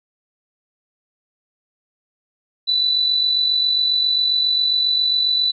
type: tone with amplitude modulation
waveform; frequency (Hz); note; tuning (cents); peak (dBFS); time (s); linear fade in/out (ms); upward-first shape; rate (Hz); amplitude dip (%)
sine; 3978; B7; +12; -13; 2.67-5.52; 20; sine; 47.4; 45
effects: none